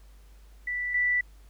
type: tone pair in turn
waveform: sine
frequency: 1970 / 1970 Hz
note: B6 / B6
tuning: -5 / -5 cents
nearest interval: unison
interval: 0 cents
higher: neither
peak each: -28 / -22 dBFS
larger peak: second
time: 0.67-0.94 / 0.94-1.21 s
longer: neither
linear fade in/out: 5 ms
effects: added 50 Hz sine -49 dBFS peak until 1.49 s + pink hiss -63 dBFS RMS until 1.49 s